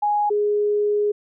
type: tone pair in turn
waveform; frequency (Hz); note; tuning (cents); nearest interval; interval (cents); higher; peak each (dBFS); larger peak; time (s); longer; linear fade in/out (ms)
sine; 830.6 / 415.3; G#5 / G#4; 0 / 0; octave; 1200; first; -17; neither; 0.02-0.3 / 0.3-1.12; second; 10
effects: none